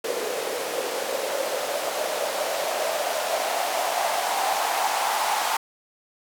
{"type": "noise with band-pass filter sweep", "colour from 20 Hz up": "blue", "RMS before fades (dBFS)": -26, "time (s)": [0.04, 5.57], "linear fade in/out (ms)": 5, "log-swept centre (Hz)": [460, 850], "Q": 4.7, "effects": []}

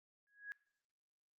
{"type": "tone with exponential growth", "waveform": "sine", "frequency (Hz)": 1661.2, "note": "G#6", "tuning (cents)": 0, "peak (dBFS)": -40, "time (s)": [0.27, 0.52], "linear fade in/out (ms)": 0, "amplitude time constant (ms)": 53, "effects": ["noise-tail reverb RT60 0.7 s tail -22 dB re dry", "Opus 48 kbps"]}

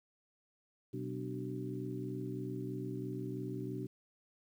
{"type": "harmonic tone with a mistuned harmonic", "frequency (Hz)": 63.1, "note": "B1", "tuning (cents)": 38, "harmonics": [2, 3, 4, 5, 6], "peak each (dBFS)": [-42, -46, -47, -43, -44], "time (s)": [0.93, 3.87], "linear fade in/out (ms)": 10, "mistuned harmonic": 5, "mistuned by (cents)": -97, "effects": ["11-bit"]}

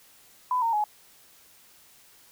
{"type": "tone with pitch steps", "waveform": "sine", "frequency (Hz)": [1001, 917.9, 841.7], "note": ["B5", "A#5", "G#5"], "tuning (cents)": [23, -27, 23], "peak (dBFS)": -22, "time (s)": [0.51, 0.84], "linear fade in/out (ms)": 2, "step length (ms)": 110, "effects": ["white hiss -56 dBFS RMS until 2.31 s"]}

